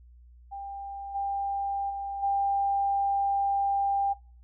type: tone with level steps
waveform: sine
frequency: 795 Hz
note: G5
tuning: 24 cents sharp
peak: -35 / -27 / -31 / -23 dBFS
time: 0.51-4.14 s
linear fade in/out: 20 ms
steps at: 1.14 / 1.89 / 2.22 s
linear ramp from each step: 20 ms
effects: noise-tail reverb RT60 0.4 s tail -22 dB re dry + added 60 Hz sine -50 dBFS peak until 4.43 s